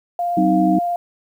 sine tone with vibrato, 698.5 Hz, F5, in tune, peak -18 dBFS, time 0.19-0.96 s, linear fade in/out 2 ms, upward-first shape triangle, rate 17 Hz, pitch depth 10 cents each way
sine chord, C diminished, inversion second, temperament just, 188.37 / 261.6 / 314 Hz, Gb3 / C4 / Eb4, +31 / 0 / +16 cents, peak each -18 / -22 / -16 dBFS, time 0.37-0.79 s, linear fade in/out 5 ms
effects 8-bit

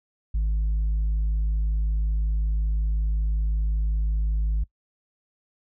sine tone, 52.7 Hz, G#1, 26 cents sharp, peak -18 dBFS, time 0.34-4.64 s, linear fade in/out 10 ms, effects noise-tail reverb RT60 0.1 s tail -23 dB re dry + tanh soft clip ceiling -20 dBFS

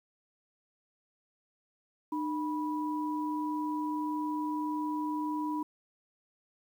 sine tone pair together, 303.6 / 979 Hz, D#4 / B5, -42 / -15 cents, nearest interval octave + minor sixth, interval 2027 cents, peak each -32 / -35 dBFS, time 2.12-5.63 s, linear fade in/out 5 ms, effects 10-bit

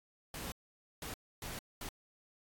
pink noise bursts at uneven times, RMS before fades -43 dBFS, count 4, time 0.34-0.52 / 1.02-1.14 / 1.42-1.59 / 1.81-1.89 s, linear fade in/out 2 ms, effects AAC 64 kbps

